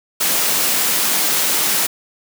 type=high-pass noise; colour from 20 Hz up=white; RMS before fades=-17 dBFS; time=0.2-1.87 s; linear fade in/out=10 ms; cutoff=150 Hz; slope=24 dB/octave; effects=none